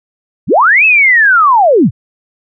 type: linear two-way sweep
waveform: sine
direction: up then down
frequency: 79 to 2637 to 79 Hz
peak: -4 dBFS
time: 0.47-1.91 s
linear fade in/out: 50 ms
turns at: 0.85 s
effects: none